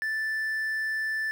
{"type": "tone with quantisation", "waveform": "triangle", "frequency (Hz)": 1760, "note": "A6", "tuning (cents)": 0, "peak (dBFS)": -25, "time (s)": [0.02, 1.31], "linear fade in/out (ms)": 0, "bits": 9, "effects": []}